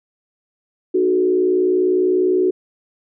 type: tone with frequency modulation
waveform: sine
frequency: 368.6 Hz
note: F#4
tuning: 7 cents flat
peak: -13 dBFS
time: 0.94-2.51 s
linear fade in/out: 10 ms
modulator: 60.2 Hz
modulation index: 0.76
effects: none